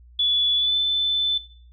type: tone with pitch glide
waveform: sine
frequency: 3431 to 3519 Hz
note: A7 to A7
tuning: -44 to 0 cents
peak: -18 dBFS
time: 0.19-1.38 s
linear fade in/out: 5 ms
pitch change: +44 cents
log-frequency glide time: 0.56-0.75 s
effects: noise-tail reverb RT60 0.5 s tail -18 dB re dry + added 60 Hz sine -46 dBFS peak until 1.72 s